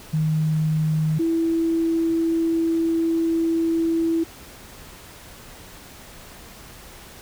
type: tone pair in turn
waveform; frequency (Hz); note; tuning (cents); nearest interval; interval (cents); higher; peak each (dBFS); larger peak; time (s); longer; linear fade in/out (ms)
sine; 156.1 / 329.3; D#3 / E4; +6 / -2; octave + minor second; 1292; second; -18; neither; 0.13-1.19 / 1.19-4.24; second; 10
effects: pink hiss -43 dBFS RMS until 7.21 s